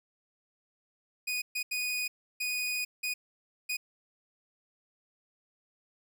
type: tone bursts at uneven times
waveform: sawtooth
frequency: 2478 Hz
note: D#7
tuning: 8 cents flat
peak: -27 dBFS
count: 6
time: 1.27-1.42 / 1.55-1.63 / 1.71-2.08 / 2.4-2.85 / 3.03-3.14 / 3.69-3.77 s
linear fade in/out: 10 ms
effects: none